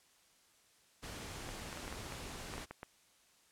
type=noise; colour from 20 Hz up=pink; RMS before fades=-46 dBFS; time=1.02-2.66 s; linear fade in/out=20 ms
type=clicks; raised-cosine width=0.5 ms; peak=-29 dBFS; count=10; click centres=1.49 / 1.728 / 1.773 / 1.879 / 1.926 / 2.123 / 2.538 / 2.58 / 2.71 / 2.831 s
effects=white hiss -68 dBFS RMS until 3.51 s + low-pass 10000 Hz 12 dB/octave